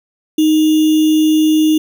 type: tone with sample-and-hold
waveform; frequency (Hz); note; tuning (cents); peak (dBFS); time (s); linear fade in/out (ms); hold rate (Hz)
sine; 311.1; D#4; 0; -8; 0.38-1.78; 5; 3150
effects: none